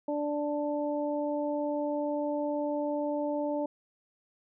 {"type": "harmonic tone", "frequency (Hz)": 293.7, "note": "D4", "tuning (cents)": 0, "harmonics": [1, 2, 3], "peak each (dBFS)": [-32, -31, -38], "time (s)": [0.08, 3.66], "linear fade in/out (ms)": 5, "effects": []}